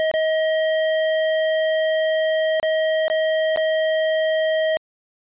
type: tone with dropouts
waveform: square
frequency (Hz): 633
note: D#5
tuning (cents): +30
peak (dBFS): -18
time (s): 0-4.77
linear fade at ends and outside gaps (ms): 0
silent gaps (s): 0.114-0.139 / 2.599-2.629 / 3.081-3.1 / 3.561-3.573
effects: resampled to 8000 Hz